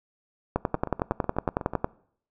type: two click trains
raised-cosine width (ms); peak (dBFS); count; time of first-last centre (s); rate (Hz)
1; -18 / -9; 9 / 15; 0.75-1.735 / 0.56-1.844; 8.12 / 10.9
effects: noise-tail reverb RT60 0.6 s tail -22 dB re dry